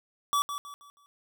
square tone with echo, 1148 Hz, D6, 40 cents flat, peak -24 dBFS, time 0.33-0.42 s, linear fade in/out 0 ms, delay 160 ms, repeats 4, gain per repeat -9 dB, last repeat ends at 1.06 s, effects none

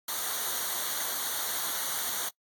white noise with comb filter, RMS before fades -32 dBFS, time 0.08-2.29 s, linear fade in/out 5 ms, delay 0.39 ms, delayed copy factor -0.75, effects noise-tail reverb RT60 0.1 s tail -22 dB re dry + AAC 64 kbps

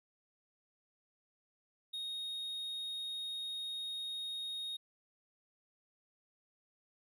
triangle tone, 3729 Hz, A#7, in tune, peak -37 dBFS, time 1.93-4.77 s, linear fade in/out 10 ms, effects none

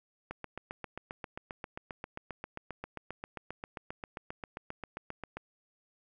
click train, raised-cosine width 0.5 ms, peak -24 dBFS, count 39, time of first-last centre 0.31-5.37 s, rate 7.51 Hz, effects none

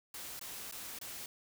white noise with dropouts, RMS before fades -45 dBFS, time 0.14-1.26 s, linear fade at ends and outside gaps 2 ms, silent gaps 0.394-0.412 / 0.713-0.723 / 0.988-1.013 s, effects none

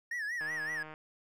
triangle tone with vibrato, 1805 Hz, A6, 44 cents sharp, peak -32 dBFS, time 0.11-0.83 s, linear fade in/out 5 ms, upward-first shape sine, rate 5.3 Hz, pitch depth 140 cents each way
click train, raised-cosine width 0.5 ms, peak -32 dBFS, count 83, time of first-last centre 0.41-0.939 s, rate 155 Hz
effects none

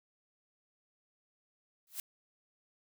blue noise with exponential growth, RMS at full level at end -35 dBFS, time 1.87-2 s, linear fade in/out 1 ms, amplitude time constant 28 ms, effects none

